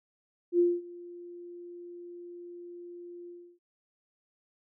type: tone with ADSR envelope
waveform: sine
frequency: 349.2 Hz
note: F4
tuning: in tune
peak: -19 dBFS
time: 0.52-3.59 s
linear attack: 72 ms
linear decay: 220 ms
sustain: -23 dB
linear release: 310 ms
effects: none